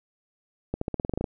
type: accelerating click train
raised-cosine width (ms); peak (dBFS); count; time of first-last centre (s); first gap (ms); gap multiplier
2; -14; 11; 0.74-1.242; 74; 0.91
effects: none